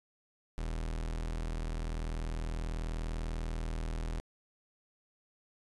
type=tone; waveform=40% pulse; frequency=40.34 Hz; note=E1; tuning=37 cents flat; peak=-33 dBFS; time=0.58-4.2 s; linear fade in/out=0 ms; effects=resampled to 24000 Hz